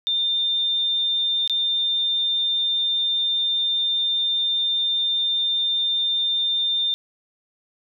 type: tone with dropouts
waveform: sine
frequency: 3605 Hz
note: A7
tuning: 41 cents sharp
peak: -19 dBFS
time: 0.07-6.94 s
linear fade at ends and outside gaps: 0 ms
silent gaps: 1.476-1.497 s
effects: none